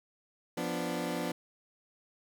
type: chord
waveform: 20% pulse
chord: B diminished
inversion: second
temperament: equal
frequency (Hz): 174.61 / 246.9 / 293.7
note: F3 / B3 / D4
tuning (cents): 0 / 0 / 0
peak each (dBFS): -32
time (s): 0.57-1.32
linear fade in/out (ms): 5
effects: none